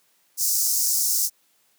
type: high-pass noise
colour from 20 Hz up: pink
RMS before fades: -22 dBFS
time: 0.37-1.3 s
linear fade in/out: 50 ms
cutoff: 5200 Hz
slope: 48 dB/octave
effects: white hiss -64 dBFS RMS until 1.78 s + high-pass 150 Hz 12 dB/octave